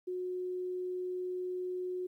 sine tone, 364.4 Hz, F#4, 26 cents flat, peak -34 dBFS, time 0.07-2.07 s, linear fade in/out 10 ms, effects 12-bit

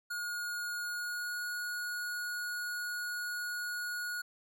square tone with pitch glide, 1438 to 1448.8 Hz, F#6 to F#6, -50 to -37 cents, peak -36 dBFS, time 0.1-4.22 s, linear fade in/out 10 ms, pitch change +13 cents, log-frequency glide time 0.78-1.42 s, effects none

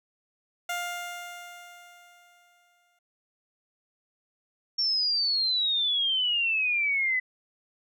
15% pulse tone with exponential decay, 703 Hz, F5, 11 cents sharp, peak -22 dBFS, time 0.69-2.99 s, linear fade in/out 5 ms, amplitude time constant 500 ms
sine exponential sweep, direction down, 5500 to 1994 Hz, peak -23 dBFS, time 4.78-7.2 s, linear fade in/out 10 ms
effects none

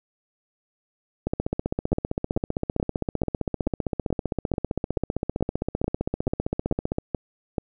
two click trains, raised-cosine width 2 ms, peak -11 / -11 dBFS, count 89 / 14, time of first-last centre 1.27-6.984 / 1.93-7.582 s, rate 15.4 / 2.3 Hz, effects none

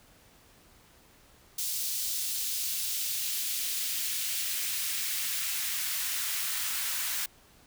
white noise with high-pass filter sweep, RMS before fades -32 dBFS, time 1.58-7.26 s, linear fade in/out 5 ms, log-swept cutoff 4500 to 1300 Hz, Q 0.99, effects pink hiss -59 dBFS RMS until 7.66 s

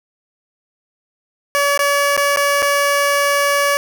15% pulse tone with dropouts, 569 Hz, C#5, 45 cents sharp, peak -7 dBFS, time 1.55-3.77 s, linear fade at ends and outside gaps 0 ms, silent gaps 1.776-1.792 / 2.166-2.176 / 2.361-2.372 / 2.622-2.627 s, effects none

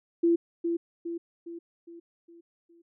sine tone with echo, 338.4 Hz, E4, 45 cents sharp, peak -19 dBFS, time 0.23-0.36 s, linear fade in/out 10 ms, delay 410 ms, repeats 6, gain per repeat -6 dB, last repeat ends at 2.82 s, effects none

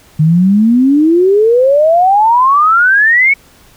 sine exponential sweep, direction up, 150 to 2248 Hz, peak -5 dBFS, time 0.19-3.34 s, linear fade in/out 10 ms, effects pink hiss -44 dBFS RMS until 3.76 s

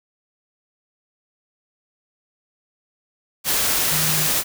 sine tone in noise, 155.56 Hz, D#3, in tune, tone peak -26 dBFS, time 3.89-4.29 s, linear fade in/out 50 ms, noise white, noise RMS -20 dBFS, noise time 3.44-4.44 s, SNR -9 dB, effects none

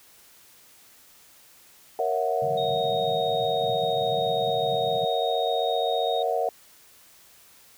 sine chord, F# dominant seventh, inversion first, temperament equal with one note detuned, 466.2 / 554.4 / 659.3 / 734.5 Hz, A#4 / C#5 / E5 / F#5, 0 / 0 / 0 / -13 cents, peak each -28 / -30 / -28 / -27 dBFS, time 1.99-6.49 s, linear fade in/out 2 ms
pink band-pass noise, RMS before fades -39 dBFS, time 2.42-5.05 s, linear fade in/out 2 ms, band 120 to 190 Hz, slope 48 dB/octave
sine tone, 3729 Hz, A#7, in tune, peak -32 dBFS, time 2.57-6.23 s, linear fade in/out 10 ms
effects white hiss -54 dBFS RMS until 7.77 s

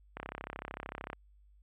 click train, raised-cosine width 0.5 ms, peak -24 dBFS, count 33, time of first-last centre 0.17-1.131 s, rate 33.3 Hz, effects added 50 Hz sine -59 dBFS peak until 1.62 s + resampled to 8000 Hz

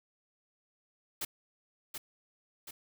white noise with echo, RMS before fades -36 dBFS, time 1.21-1.25 s, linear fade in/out 5 ms, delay 730 ms, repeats 2, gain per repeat -5 dB, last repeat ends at 2.71 s, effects none

